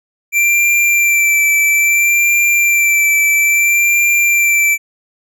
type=tone with vibrato; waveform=square; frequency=2349 Hz; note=D7; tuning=in tune; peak=-10 dBFS; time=0.32-4.78 s; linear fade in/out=50 ms; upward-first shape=sine; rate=0.6 Hz; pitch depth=21 cents each way; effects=none